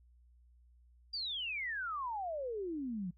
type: exponential sweep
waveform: sine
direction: down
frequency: 4845 to 170 Hz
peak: -36 dBFS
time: 1.13-3.11 s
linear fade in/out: 10 ms
effects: noise-tail reverb RT60 0.1 s tail -26 dB re dry + added 60 Hz sine -61 dBFS peak until 3.17 s